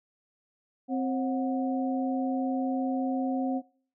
sine tone cluster, 261.5 / 536 / 733 Hz, C4 / C5 / F#5, -1 / +42 / -16 cents, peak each -27 / -36 / -34 dBFS, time 0.88-3.62 s, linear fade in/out 50 ms, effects noise-tail reverb RT60 0.5 s tail -24 dB re dry

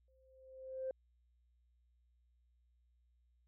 sine tone with exponential growth, 523.3 Hz, C5, in tune, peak -35 dBFS, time 0.08-0.91 s, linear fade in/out 2 ms, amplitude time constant 180 ms, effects tanh soft clip ceiling -32 dBFS + added 60 Hz sine -70 dBFS peak until 3.47 s

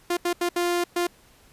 sawtooth tone bursts at uneven times, 349.6 Hz, F4, 2 cents sharp, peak -18 dBFS, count 5, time 0.1-0.17 / 0.25-0.33 / 0.41-0.49 / 0.56-0.84 / 0.96-1.07 s, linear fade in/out 5 ms, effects pink hiss -56 dBFS RMS until 1.52 s + resampled to 32000 Hz

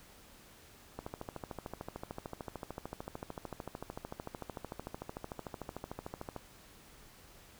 click train, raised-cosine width 1 ms, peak -26 dBFS, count 73, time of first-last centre 0.99-6.363 s, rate 13.4 Hz, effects pink hiss -58 dBFS RMS until 7.59 s

